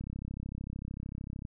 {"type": "click train", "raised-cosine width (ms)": 5, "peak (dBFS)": -27, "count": 49, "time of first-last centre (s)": [0.01, 1.451], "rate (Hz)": 33.3, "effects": []}